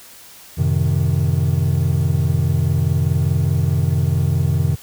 triangle chord, F# diminished seventh, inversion none, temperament equal with one note detuned, 90.39 / 110 / 130.81 / 155.56 Hz, F#2 / A2 / C3 / Eb3, -40 / 0 / 0 / 0 cents, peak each -17 / -23 / -17 / -18 dBFS, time 0.57-4.76 s, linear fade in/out 20 ms, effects white hiss -42 dBFS RMS until 4.82 s

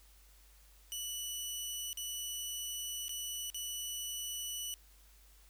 15% pulse tone with dropouts, 2959 Hz, F#7, 1 cent flat, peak -31 dBFS, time 0.92-4.74 s, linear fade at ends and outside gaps 0 ms, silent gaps 1.93-1.973 / 3.082-3.093 / 3.501-3.545 s, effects added 50 Hz sine -60 dBFS peak until 5.49 s + white hiss -65 dBFS RMS until 5.49 s

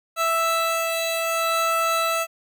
25% pulse tone pair together, 659.6 / 1318.5 Hz, E5 / E6, +1 / 0 cents, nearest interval octave, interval 1199 cents, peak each -20 dBFS, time 0.16-2.27 s, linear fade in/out 50 ms, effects none

